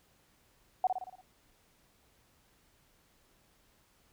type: tone with echo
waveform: sine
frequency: 743 Hz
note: F#5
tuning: 7 cents sharp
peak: -23 dBFS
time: 0.84-0.87 s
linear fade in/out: 2 ms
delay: 57 ms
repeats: 6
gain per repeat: -5 dB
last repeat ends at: 1.212 s
effects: pink hiss -68 dBFS RMS until 4.12 s